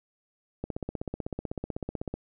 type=click train; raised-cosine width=2 ms; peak=-19 dBFS; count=25; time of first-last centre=0.64-2.14 s; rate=16 Hz; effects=none